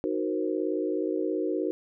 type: chord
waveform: sine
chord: C half-diminished seventh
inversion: first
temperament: equal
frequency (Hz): 311.1 / 370 / 466.2 / 523.3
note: Eb4 / Gb4 / Bb4 / C5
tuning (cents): 0 / 0 / 0 / 0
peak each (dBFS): -30 / -30 / -32 / -35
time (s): 0.04-1.71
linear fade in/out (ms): 0
effects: none

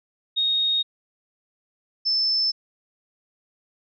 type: tone pair in turn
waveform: sine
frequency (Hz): 3729 / 5274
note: A#7 / E8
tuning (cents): 0 / 0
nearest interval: tritone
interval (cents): 600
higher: second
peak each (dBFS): -19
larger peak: neither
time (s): 0.36-0.83 / 2.05-2.52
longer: neither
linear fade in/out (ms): 20
effects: none

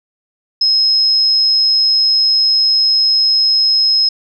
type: tone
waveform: sine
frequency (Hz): 5140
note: E8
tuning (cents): -45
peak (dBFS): -9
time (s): 0.61-4.09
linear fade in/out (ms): 5
effects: none

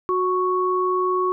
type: tone pair together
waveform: sine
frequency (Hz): 367 / 1108.7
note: F#4 / C#6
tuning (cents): -14 / 0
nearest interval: octave + perfect fifth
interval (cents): 1914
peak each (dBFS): -21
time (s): 0.09-1.32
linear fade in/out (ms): 0
effects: none

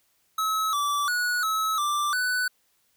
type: tone with pitch steps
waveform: square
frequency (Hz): 1290 / 1159 / 1463 / 1293 / 1178 / 1494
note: E6 / D6 / F#6 / E6 / D6 / F#6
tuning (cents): -38 / -23 / -20 / -34 / +5 / +16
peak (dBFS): -24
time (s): 0.38-2.48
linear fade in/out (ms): 5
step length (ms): 350
effects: white hiss -68 dBFS RMS until 2.96 s

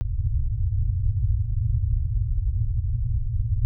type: low-pass noise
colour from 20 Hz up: white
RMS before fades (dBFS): -23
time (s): 0.01-3.65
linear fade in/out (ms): 0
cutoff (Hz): 120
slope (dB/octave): 96
effects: none

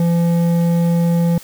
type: tone with hard clipping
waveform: triangle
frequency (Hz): 170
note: F3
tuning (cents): -46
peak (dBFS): -14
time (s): 0-1.38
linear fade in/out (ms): 2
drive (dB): 12
effects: white hiss -40 dBFS RMS until 1.43 s

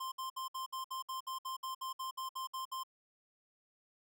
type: tone bursts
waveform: square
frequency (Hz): 1048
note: C6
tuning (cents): +2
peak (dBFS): -39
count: 16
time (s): 0-2.835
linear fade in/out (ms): 10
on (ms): 120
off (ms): 61
effects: none

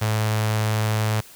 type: tone with notch filter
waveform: sawtooth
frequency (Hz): 108.7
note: A2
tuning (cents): -21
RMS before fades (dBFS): -22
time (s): 0.01-1.21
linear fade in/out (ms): 10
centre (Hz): 280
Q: 0.91
effects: white hiss -46 dBFS RMS until 1.35 s

